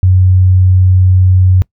sine tone, 92.5 Hz, F#2, in tune, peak -4 dBFS, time 0.03-1.62 s, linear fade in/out 0 ms, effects noise-tail reverb RT60 0.1 s tail -23 dB re dry

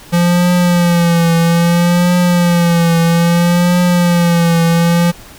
square tone with vibrato, 172.3 Hz, F3, 23 cents flat, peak -9 dBFS, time 0.12-5.12 s, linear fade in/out 20 ms, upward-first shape triangle, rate 0.61 Hz, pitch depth 58 cents each way, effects pink hiss -37 dBFS RMS until 5.38 s

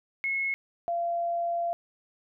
sine tone pair in turn, 2178 / 686 Hz, C#7 / F5, -31 / -31 cents, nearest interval octave + minor sixth, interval 2000 cents, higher first, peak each -26 dBFS, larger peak neither, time 0.24-0.54 / 0.88-1.73 s, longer second, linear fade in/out 0 ms, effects none

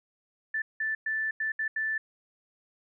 sine tone bursts at uneven times, 1760 Hz, A6, in tune, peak -27 dBFS, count 6, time 0.54-0.62 / 0.8-0.95 / 1.06-1.31 / 1.4-1.52 / 1.59-1.68 / 1.76-1.98 s, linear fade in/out 5 ms, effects none

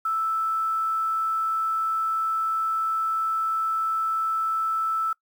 sine tone with quantisation, 1318.5 Hz, E6, in tune, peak -22 dBFS, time 0.05-5.13 s, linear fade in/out 5 ms, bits 8, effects noise-tail reverb RT60 0.1 s tail -22 dB re dry

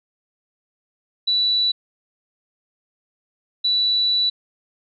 sine tone bursts at uneven times, 3951 Hz, B7, in tune, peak -16 dBFS, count 2, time 1.27-1.72 / 3.64-4.3 s, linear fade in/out 10 ms, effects none

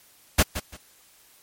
pink noise with echo, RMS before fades -17 dBFS, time 0.38-0.43 s, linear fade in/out 10 ms, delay 170 ms, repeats 2, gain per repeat -12 dB, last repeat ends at 0.77 s, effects white hiss -56 dBFS RMS until 1.42 s + MP3 64 kbps

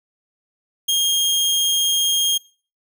sawtooth tone, 3235 Hz, G#7, 46 cents flat, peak -13 dBFS, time 0.88-2.38 s, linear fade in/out 10 ms, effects noise-tail reverb RT60 0.4 s tail -23 dB re dry

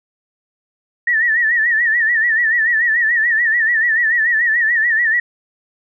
sine tone with vibrato, 1840 Hz, A#6, 23 cents flat, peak -12 dBFS, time 1.07-5.2 s, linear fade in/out 5 ms, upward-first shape sine, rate 6.9 Hz, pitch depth 100 cents each way, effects none

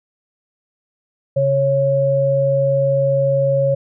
sine tone pair together, 137.45 / 551 Hz, C#3 / C#5, -14 / -11 cents, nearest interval 2 octaves, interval 2403 cents, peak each -19 / -14 dBFS, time 1.36-3.75 s, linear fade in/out 10 ms, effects none

